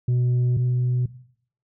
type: tone pair in turn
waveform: sine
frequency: 123.47 / 124.47 Hz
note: B2 / B2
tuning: 0 / +14 cents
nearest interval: unison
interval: 14 cents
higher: second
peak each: -15 / -17 dBFS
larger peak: first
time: 0.08-0.57 / 0.57-1.06 s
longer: neither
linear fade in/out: 5 ms
effects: noise-tail reverb RT60 0.6 s tail -17 dB re dry + tanh soft clip ceiling -17 dBFS